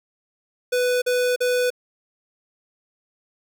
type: tone bursts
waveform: square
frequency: 496 Hz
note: B4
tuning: 7 cents sharp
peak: -19 dBFS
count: 3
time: 0.72-1.704 s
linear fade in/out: 10 ms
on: 300 ms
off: 42 ms
effects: none